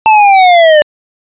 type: linear sweep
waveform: square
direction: down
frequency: 888 to 587.3 Hz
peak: -3 dBFS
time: 0.06-0.82 s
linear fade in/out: 0 ms
effects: resampled to 8000 Hz